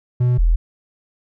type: tone pair in turn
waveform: triangle / sine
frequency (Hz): 123.47 / 41.39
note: B2 / E1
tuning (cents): 0 / +8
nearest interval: octave + perfect fifth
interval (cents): 1892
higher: first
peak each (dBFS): -11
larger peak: neither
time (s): 0.2-0.38 / 0.38-0.56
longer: neither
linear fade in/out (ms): 10
effects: none